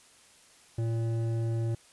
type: tone with hard clipping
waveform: sine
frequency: 114.5 Hz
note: A#2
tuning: 31 cents flat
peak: -29 dBFS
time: 0.78-1.75 s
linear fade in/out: 5 ms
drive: 10 dB
effects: white hiss -58 dBFS RMS until 1.92 s + resampled to 24000 Hz